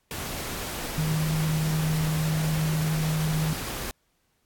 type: tone in noise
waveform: sine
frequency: 156.5 Hz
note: D#3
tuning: 10 cents sharp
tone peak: -23 dBFS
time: 0.98-3.53 s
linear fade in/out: 0 ms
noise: pink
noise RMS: -33 dBFS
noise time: 0.11-3.91 s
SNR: +7 dB
effects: pink hiss -71 dBFS RMS until 4.45 s + AAC 64 kbps